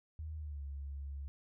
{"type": "tone with pitch glide", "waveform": "sine", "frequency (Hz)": [78, 69.89], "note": ["D#2", "C#2"], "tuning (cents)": [5, 15], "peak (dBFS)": -40, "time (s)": [0.19, 1.28], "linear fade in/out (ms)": 0, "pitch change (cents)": -190, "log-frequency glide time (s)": [0.36, 0.63], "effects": []}